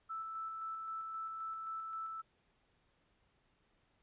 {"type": "tone with tremolo", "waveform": "sine", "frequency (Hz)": 1318.5, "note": "E6", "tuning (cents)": 0, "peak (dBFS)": -39, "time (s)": [0.09, 2.22], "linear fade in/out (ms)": 20, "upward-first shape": "square", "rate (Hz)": 3.8, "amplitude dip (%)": 25, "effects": ["pink hiss -75 dBFS RMS until 4.02 s", "resampled to 8000 Hz"]}